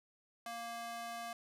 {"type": "tone with high-pass filter", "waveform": "square", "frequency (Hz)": 233.1, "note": "A#3", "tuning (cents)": 0, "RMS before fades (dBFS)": -44, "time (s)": [0.46, 1.33], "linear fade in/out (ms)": 2, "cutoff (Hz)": 720, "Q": 1.4, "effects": ["resampled to 32000 Hz"]}